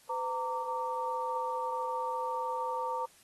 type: tone cluster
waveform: sine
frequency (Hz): 507 / 919 / 1164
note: B4 / A#5 / D6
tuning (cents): +45 / -25 / -16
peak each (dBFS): -37 / -33 / -39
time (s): 0.09-3.06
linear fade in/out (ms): 10
effects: white hiss -61 dBFS RMS until 3.23 s + AAC 32 kbps